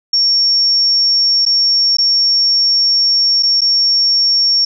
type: tone with dropouts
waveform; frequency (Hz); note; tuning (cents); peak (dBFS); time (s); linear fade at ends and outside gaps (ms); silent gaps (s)
sine; 5500; F8; -27; -9; 0.13-4.65; 5; 1.453-1.462 / 1.97-1.984 / 3.426-3.431 / 3.608-3.616
effects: none